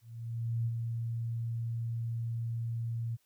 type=tone with ADSR envelope; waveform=sine; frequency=115.8 Hz; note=A#2; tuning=11 cents flat; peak=-28 dBFS; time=0.01-3.17 s; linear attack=650 ms; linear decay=49 ms; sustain=-4 dB; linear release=26 ms; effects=white hiss -73 dBFS RMS until 3.25 s